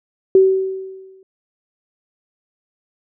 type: tone with exponential decay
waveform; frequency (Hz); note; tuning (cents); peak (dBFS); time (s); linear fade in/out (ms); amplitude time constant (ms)
sine; 381.1; G4; -49; -5; 0.35-1.23; 2; 190
effects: none